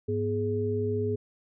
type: tone cluster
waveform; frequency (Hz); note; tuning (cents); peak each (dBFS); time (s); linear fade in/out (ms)
sine; 102.9 / 244.3 / 418.9; G#2 / B3 / G#4; -16 / -19 / +15; -30 / -34 / -28; 0.08-1.16; 10
effects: none